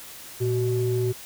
sine tone pair together, 116.1 / 374.8 Hz, A#2 / F#4, -7 / +22 cents, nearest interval octave + minor sixth, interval 2029 cents, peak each -23 dBFS, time 0.4-1.13 s, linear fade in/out 20 ms, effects tanh soft clip ceiling -15 dBFS + white hiss -42 dBFS RMS until 1.25 s

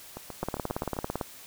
two click trains, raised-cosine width 1 ms, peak -15 / -23 dBFS, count 15 / 7, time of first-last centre 0.43-1.212 / 0.17-0.967 s, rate 17.9 / 7.53 Hz, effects white hiss -48 dBFS RMS until 1.46 s

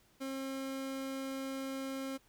30% pulse tone, 268.3 Hz, C4, 44 cents sharp, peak -35 dBFS, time 0.2-2.18 s, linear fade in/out 20 ms, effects pink hiss -68 dBFS RMS until 2.28 s

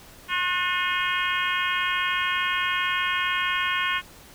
harmonic tone with a mistuned harmonic, 358.7 Hz, F4, 46 cents sharp, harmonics 3 / 4 / 5 / 6 / 7 / 8 / 9, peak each -28 / -29 / -30 / -31 / -31 / -32 / -33 dBFS, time 0.28-4.02 s, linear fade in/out 50 ms, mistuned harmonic 4, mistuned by +42 cents, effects pink hiss -48 dBFS RMS until 4.34 s

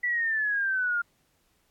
sine exponential sweep, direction down, 1975.5 to 1396.9 Hz, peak -24 dBFS, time 0.03-1.02 s, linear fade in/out 10 ms, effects pink hiss -69 dBFS RMS until 1.7 s + AAC 64 kbps

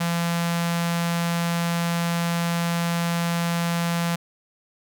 sawtooth tone with notch filter, 170 Hz, F3, 46 cents flat, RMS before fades -24 dBFS, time 0-4.16 s, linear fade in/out 10 ms, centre 350 Hz, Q 0.77, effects none

